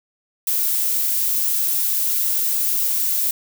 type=noise; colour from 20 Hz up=violet; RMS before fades=-20 dBFS; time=0.47-3.31 s; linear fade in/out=2 ms; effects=none